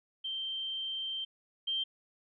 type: tone pair in turn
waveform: sine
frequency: 3136 / 3148 Hz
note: G7 / G7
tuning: 0 / +7 cents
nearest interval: unison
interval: 7 cents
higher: second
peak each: -34 / -30 dBFS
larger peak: second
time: 0.24-1.25 / 1.67-1.84 s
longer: first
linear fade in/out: 10 ms
effects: none